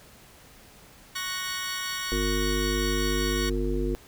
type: chord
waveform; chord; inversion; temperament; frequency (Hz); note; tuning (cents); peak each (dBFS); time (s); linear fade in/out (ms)
15% pulse; F# major; second; equal; 1108.7 / 1480 / 1864.7; C#6 / F#6 / A#6; 0 / 0 / 0; -28; 1.15-3.5; 10
type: harmonic tone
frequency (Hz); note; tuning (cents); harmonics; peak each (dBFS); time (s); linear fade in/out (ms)
50.8; G#1; -38; 1 / 3 / 5 / 7 / 9; -27 / -37 / -32 / -30 / -34; 2.12-3.95; 0
effects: pink hiss -52 dBFS RMS until 4.07 s